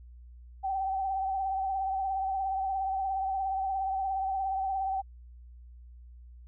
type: tone with vibrato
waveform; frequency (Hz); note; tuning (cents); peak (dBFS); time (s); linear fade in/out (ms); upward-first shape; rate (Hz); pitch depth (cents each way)
sine; 771; G5; -29; -28; 0.63-5.02; 20; triangle; 17; 45
effects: added 60 Hz sine -47 dBFS peak until 6.47 s